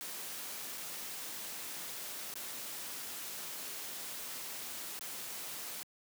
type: noise with dropouts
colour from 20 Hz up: white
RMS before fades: -43 dBFS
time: 0.01-5.83 s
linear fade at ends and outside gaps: 0 ms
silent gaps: 0.775-0.779 / 2.339-2.355 / 4.991-5.01 s
effects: high-pass 150 Hz 12 dB/octave